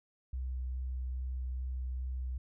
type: tone with vibrato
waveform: sine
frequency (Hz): 63.6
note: C2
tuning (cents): -48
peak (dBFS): -34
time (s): 0.33-2.38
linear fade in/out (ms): 5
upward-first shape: sine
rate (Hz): 2.4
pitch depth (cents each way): 11
effects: none